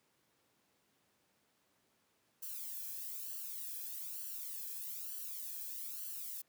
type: noise with flanger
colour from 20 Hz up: violet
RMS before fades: -44 dBFS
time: 2.42-6.42 s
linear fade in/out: 10 ms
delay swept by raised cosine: 0.67 to 1.22 ms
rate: 1.1 Hz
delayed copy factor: +0.85
effects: pink hiss -75 dBFS RMS until 6.48 s + high-pass 150 Hz 12 dB/octave